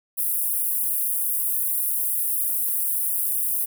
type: high-pass noise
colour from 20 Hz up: pink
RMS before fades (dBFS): -24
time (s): 0.17-3.66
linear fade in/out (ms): 20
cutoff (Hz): 10000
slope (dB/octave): 48
effects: none